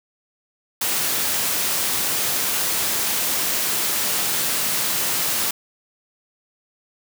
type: high-pass noise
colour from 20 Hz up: white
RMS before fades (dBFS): -22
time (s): 0.81-5.51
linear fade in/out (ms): 5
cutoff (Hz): 100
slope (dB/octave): 12
effects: none